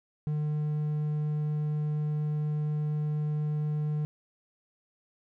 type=tone; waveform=triangle; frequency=150.7 Hz; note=D3; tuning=45 cents sharp; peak=-25 dBFS; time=0.27-4.05 s; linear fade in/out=0 ms; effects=none